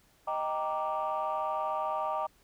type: chord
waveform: sine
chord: Eb major seventh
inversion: none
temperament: equal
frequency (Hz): 622.3 / 784 / 932.3 / 1174.7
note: Eb5 / G5 / Bb5 / D6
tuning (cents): 0 / 0 / 0 / 0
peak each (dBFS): -34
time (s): 0.27-2.27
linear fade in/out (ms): 10
effects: tanh soft clip ceiling -23 dBFS + pink hiss -65 dBFS RMS until 2.43 s